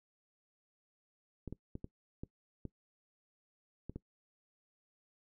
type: clicks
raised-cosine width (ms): 3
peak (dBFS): -29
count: 8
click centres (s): 1.477 / 1.526 / 1.754 / 1.844 / 2.235 / 2.653 / 3.896 / 3.96
effects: noise-tail reverb RT60 0.1 s tail -21 dB re dry